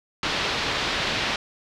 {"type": "low-pass noise", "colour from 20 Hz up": "white", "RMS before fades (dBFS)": -26, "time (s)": [0.23, 1.36], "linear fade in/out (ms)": 2, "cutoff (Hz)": 4200, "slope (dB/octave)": 24, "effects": []}